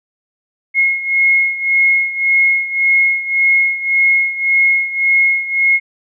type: beating tone pair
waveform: sine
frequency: 2161 / 2162.8 Hz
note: C#7 / C#7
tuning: -45 / -43 cents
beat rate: 1.8 Hz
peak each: -12 / -16 dBFS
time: 0.74-5.8 s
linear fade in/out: 50 ms
effects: none